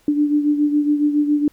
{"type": "beating tone pair", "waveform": "sine", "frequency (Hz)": [293.7, 300.9], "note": ["D4", "D4"], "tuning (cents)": [0, 42], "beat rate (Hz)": 7.2, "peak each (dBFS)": [-15, -22], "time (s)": [0.08, 1.48], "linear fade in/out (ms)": 2, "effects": ["pink hiss -57 dBFS RMS until 1.52 s"]}